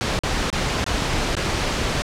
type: noise with dropouts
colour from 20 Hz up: pink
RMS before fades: -22 dBFS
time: 0.01-2.02 s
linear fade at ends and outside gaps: 0 ms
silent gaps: 0.19-0.235 / 0.502-0.527 / 0.842-0.864 / 1.352-1.367 s
effects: low-pass 6000 Hz 12 dB/octave